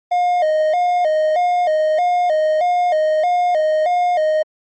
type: tone with vibrato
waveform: triangle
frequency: 665 Hz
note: E5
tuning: 15 cents sharp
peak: -11 dBFS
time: 0.11-4.43 s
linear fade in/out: 10 ms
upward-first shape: square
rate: 1.6 Hz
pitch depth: 120 cents each way
effects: MP3 32 kbps